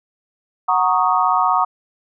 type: chord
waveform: sine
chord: D# minor seventh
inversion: first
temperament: equal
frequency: 740 / 932.3 / 1108.7 / 1244.5 Hz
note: F#5 / A#5 / C#6 / D#6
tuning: 0 / 0 / 0 / 0 cents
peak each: -19 dBFS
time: 0.68-1.65 s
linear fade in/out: 10 ms
effects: none